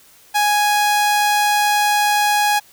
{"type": "tone", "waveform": "sawtooth", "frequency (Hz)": 830.6, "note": "G#5", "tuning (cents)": 0, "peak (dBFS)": -10, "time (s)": [0.34, 2.6], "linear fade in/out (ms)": 20, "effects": ["white hiss -49 dBFS RMS until 2.72 s"]}